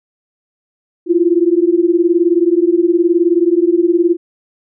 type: beating tone pair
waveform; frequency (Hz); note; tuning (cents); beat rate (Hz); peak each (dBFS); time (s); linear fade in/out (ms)
sine; 334.9 / 353.9; E4 / F4; +27 / +23; 19; -12; 1.06-4.17; 50
effects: none